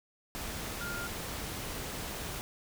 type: tone in noise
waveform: sine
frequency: 1406 Hz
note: F6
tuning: 11 cents sharp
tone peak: -38 dBFS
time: 0.81-1.07 s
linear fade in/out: 0 ms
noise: pink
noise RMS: -39 dBFS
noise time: 0.35-2.41 s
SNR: -2 dB
effects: none